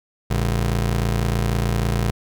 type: ring-modulated tone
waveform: 30% pulse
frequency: 86.3 Hz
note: F2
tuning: 20 cents flat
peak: -13 dBFS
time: 0.3-2.11 s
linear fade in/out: 10 ms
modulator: 28.2 Hz
effects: none